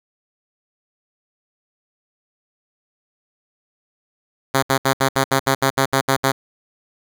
5% pulse tone bursts, 135 Hz, C#3, 45 cents flat, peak -3 dBFS, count 12, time 4.54-6.32 s, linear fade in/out 10 ms, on 86 ms, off 68 ms, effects none

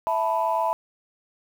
sine chord, E suspended fourth, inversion none, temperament equal, 659.3 / 880 / 987.8 Hz, E5 / A5 / B5, 0 / 0 / 0 cents, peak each -25 / -25 / -24 dBFS, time 0.07-0.73 s, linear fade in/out 0 ms, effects tanh soft clip ceiling -13 dBFS + 8-bit

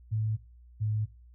sine tone pair in turn, 109 / 107.38 Hz, A2 / A2, -16 / -42 cents, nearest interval unison, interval 26 cents, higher first, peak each -26 dBFS, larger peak neither, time 0.11-0.37 / 0.8-1.06 s, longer neither, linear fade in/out 20 ms, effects noise-tail reverb RT60 0.4 s tail -24 dB re dry + added 60 Hz sine -51 dBFS peak until 1.34 s

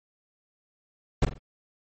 brown noise with echo, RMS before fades -18 dBFS, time 1.22-1.25 s, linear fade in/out 5 ms, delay 44 ms, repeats 3, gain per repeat -9 dB, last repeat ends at 1.382 s, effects MP3 32 kbps

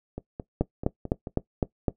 two click trains, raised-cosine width 2 ms, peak -9 / -20 dBFS, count 6 / 6, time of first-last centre 0.61-1.882 / 0.18-1.272 s, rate 3.93 / 4.58 Hz, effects noise-tail reverb RT60 0.1 s tail -18 dB re dry

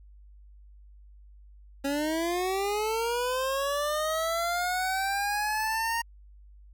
25% pulse linear sweep, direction up, 273.4 to 932.3 Hz, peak -23 dBFS, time 1.84-6.02 s, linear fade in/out 10 ms, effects added 50 Hz sine -49 dBFS peak until 6.73 s

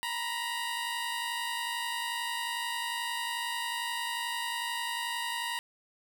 15% pulse tone pair together, 936.6 / 987.8 Hz, A#5 / B5, +8 / 0 cents, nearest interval minor second, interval 92 cents, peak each -27 / -31 dBFS, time 0.03-5.59 s, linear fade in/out 0 ms, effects none

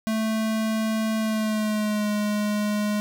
square tone with pitch glide, 220 to 209 Hz, A3 to G#3, 0 to +11 cents, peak -23 dBFS, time 0.07-3 s, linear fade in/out 0 ms, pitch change -89 cents, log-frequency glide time 1.18-2.1 s, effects none

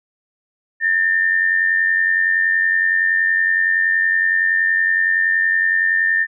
sine tone with amplitude modulation, 1800 Hz, A6, 39 cents sharp, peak -11 dBFS, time 0.8-6.27 s, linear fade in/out 50 ms, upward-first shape sine, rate 90.7 Hz, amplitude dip 55%, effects none

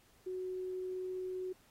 sine tone, 370 Hz, F#4, in tune, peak -37 dBFS, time 0.26-1.53 s, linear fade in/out 10 ms, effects pink hiss -67 dBFS RMS until 1.7 s + AAC 48 kbps

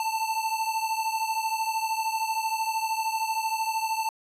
square beating tone pair, 884 / 897 Hz, A5 / A5, +8 / +33 cents, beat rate 13 Hz, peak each -28 / -32 dBFS, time 0-4.09 s, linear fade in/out 2 ms, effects resampled to 32000 Hz

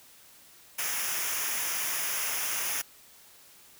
white noise with comb filter, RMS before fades -31 dBFS, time 0.78-2.82 s, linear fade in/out 10 ms, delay 0.24 ms, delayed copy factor -0.7, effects white hiss -55 dBFS RMS until 3.79 s

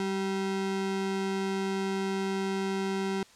square ring-modulated tone, 290.2 Hz, D4, 21 cents flat, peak -26 dBFS, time 0-3.23 s, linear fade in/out 2 ms, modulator 95.2 Hz, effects white hiss -56 dBFS RMS until 3.35 s + low-pass 7000 Hz 12 dB/octave

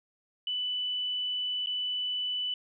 sine tone with dropouts, 2985 Hz, F#7, 15 cents sharp, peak -29 dBFS, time 0.47-2.54 s, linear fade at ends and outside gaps 2 ms, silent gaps 1.661-1.67 s, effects none

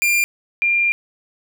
45% pulse / sine tone pair in turn, 2393 / 2393 Hz, D7 / D7, +32 / +32 cents, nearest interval unison, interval 0 cents, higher neither, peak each -14 dBFS, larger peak neither, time 0.02-0.24 / 0.62-0.92 s, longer second, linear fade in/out 0 ms, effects none

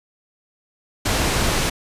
pink low-pass noise, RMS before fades -20 dBFS, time 1.05-1.7 s, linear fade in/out 10 ms, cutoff 9500 Hz, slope 12 dB/octave, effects resampled to 32000 Hz

